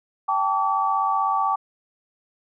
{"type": "chord", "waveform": "sine", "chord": "G suspended second", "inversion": "none", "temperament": "equal with one note detuned", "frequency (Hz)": [784, 880, 1147.8], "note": ["G5", "A5", "D6"], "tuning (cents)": [0, 0, -40], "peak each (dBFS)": [-24, -25, -22], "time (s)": [0.28, 1.56], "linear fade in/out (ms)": 10, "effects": []}